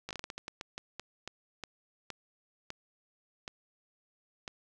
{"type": "slowing click train", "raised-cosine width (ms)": 0.2, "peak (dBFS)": -22, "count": 18, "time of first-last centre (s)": [0.09, 4.478], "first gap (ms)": 17, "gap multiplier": 1.29, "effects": []}